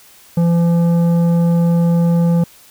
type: tone with tanh clipping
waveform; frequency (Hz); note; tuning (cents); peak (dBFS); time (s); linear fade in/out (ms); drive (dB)
sine; 170; F3; -46; -12; 0.37-2.44; 5; 10
effects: white hiss -45 dBFS RMS until 2.7 s